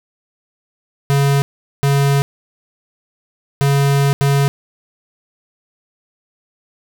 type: tone bursts at uneven times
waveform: square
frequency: 140 Hz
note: C#3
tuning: 18 cents sharp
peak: -12 dBFS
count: 4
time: 1.1-1.42 / 1.83-2.22 / 3.61-4.13 / 4.21-4.48 s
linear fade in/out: 0 ms
effects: none